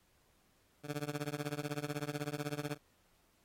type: tone with tremolo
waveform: 15% pulse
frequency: 146.83 Hz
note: D3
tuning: in tune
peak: -27 dBFS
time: 0.83-2.78 s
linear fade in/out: 50 ms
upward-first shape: triangle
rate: 16 Hz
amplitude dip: 100%
effects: pink hiss -72 dBFS RMS until 3.44 s + AAC 48 kbps